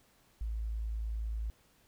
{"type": "tone", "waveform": "sine", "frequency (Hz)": 55, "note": "A1", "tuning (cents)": 0, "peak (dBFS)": -33, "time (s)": [0.41, 1.5], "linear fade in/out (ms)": 0, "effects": ["pink hiss -67 dBFS RMS until 1.87 s"]}